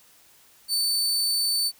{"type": "tone", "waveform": "sawtooth", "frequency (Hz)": 4528, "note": "C#8", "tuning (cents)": 36, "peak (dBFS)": -19, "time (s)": [0.68, 1.72], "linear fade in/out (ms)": 50, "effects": ["white hiss -56 dBFS RMS until 1.79 s"]}